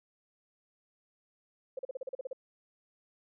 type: tone bursts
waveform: sine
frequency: 523.3 Hz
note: C5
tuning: in tune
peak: -34 dBFS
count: 10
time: 1.77-2.331 s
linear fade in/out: 5 ms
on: 21 ms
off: 39 ms
effects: none